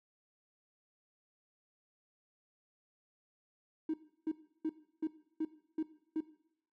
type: tone bursts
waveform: triangle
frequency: 315.6 Hz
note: D#4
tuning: 25 cents sharp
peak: -28 dBFS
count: 7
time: 3.89-6.206 s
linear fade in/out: 5 ms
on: 48 ms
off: 330 ms
effects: noise-tail reverb RT60 0.7 s tail -19 dB re dry + tanh soft clip ceiling -28 dBFS